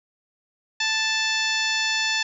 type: harmonic tone with a mistuned harmonic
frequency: 880 Hz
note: A5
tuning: in tune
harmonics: 1 / 2 / 3 / 4 / 5 / 6 / 7 / 8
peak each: -33 / -26 / -27 / -28 / -30 / -31 / -36 / -36 dBFS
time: 0.8-2.23 s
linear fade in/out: 5 ms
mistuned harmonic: 7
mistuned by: -40 cents
effects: none